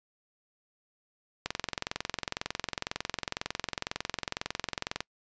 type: click train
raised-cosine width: 0.2 ms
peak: -13 dBFS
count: 79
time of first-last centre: 1.46-5.005 s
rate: 22 Hz
effects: noise-tail reverb RT60 0.1 s tail -26 dB re dry + resampled to 16000 Hz